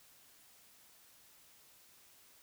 silence, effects white hiss -63 dBFS RMS until 2.42 s

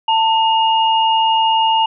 sine tone pair together, 894 / 2851 Hz, A5 / F7, +27 / +35 cents, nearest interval octave + minor sixth, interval 2008 cents, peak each -12 / -18 dBFS, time 0.08-1.86 s, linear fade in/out 5 ms, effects none

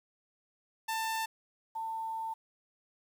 sawtooth / sine tone pair in turn, 891 / 895.3 Hz, A5 / A5, +22 / +30 cents, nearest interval unison, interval 8 cents, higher second, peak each -28 / -34 dBFS, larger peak first, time 0.88-1.26 / 1.75-2.34 s, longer second, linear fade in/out 10 ms, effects 10-bit

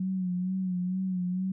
sine tone with vibrato, 184.1 Hz, F#3, 8 cents flat, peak -27 dBFS, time 0-1.52 s, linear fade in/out 5 ms, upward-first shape sine, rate 2.2 Hz, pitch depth 49 cents each way, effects none

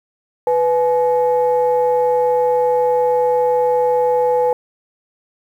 sine tone pair together, 495.9 / 850.5 Hz, B4 / G#5, +7 / +41 cents, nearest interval major sixth, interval 934 cents, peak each -13 / -17 dBFS, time 0.47-4.53 s, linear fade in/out 2 ms, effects tanh soft clip ceiling -6 dBFS + 8-bit

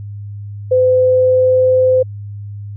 sine tone with pitch glide, 509 to 513.4 Hz, C5 to C5, -48 to -33 cents, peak -8 dBFS, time 0.71-2.03 s, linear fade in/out 10 ms, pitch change +15 cents, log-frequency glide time 0.85-1.81 s, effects added 102 Hz sine -25 dBFS peak until 2.76 s

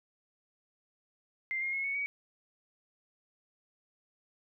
sine tone with pitch steps, 2093 / 2133 / 2174 / 2216 / 2259 Hz, C7 / C7 / C#7 / C#7 / C#7, 0 / +33 / -34 / -1 / +32 cents, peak -31 dBFS, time 1.51-2.06 s, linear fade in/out 0 ms, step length 110 ms, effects none

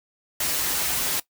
white noise with comb filter, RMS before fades -25 dBFS, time 0.4-1.2 s, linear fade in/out 5 ms, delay 8.9 ms, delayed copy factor -0.55, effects noise-tail reverb RT60 0.1 s tail -18 dB re dry

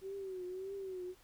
sine tone with vibrato, 377.8 Hz, F#4, 36 cents sharp, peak -40 dBFS, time 0.01-1.15 s, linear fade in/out 50 ms, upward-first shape triangle, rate 1.7 Hz, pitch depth 93 cents each way, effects pink hiss -65 dBFS RMS until 1.23 s

